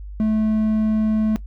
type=tone; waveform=triangle; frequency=217 Hz; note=A3; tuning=24 cents flat; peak=-14 dBFS; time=0.2-1.36 s; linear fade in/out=0 ms; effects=noise-tail reverb RT60 0.1 s tail -18 dB re dry + added 50 Hz sine -31 dBFS peak until 1.46 s